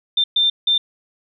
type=tone bursts at uneven times; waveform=sine; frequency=3584 Hz; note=A7; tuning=31 cents sharp; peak=-13 dBFS; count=3; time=0.17-0.24 / 0.36-0.5 / 0.67-0.78 s; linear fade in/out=5 ms; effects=none